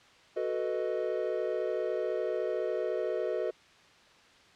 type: chord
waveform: triangle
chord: B dominant seventh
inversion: second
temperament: equal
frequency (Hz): 370 / 440 / 493.9 / 622.3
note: F#4 / A4 / B4 / D#5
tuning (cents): 0 / 0 / 0 / 0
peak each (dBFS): -33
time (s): 0.36-3.51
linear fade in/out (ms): 10
effects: white hiss -58 dBFS RMS until 4.55 s + low-pass 4000 Hz 12 dB/octave